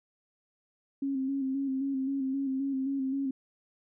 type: tone with vibrato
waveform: sine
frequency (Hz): 270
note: C#4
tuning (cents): -45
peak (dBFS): -28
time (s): 1.02-3.31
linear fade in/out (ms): 5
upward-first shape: square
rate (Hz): 3.8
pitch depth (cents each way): 34
effects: none